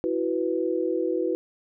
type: chord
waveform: sine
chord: E suspended second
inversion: none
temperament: equal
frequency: 329.6 / 370 / 493.9 Hz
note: E4 / F#4 / B4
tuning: 0 / 0 / 0 cents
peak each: -27 / -27 / -28 dBFS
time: 0.04-1.35 s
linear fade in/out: 0 ms
effects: none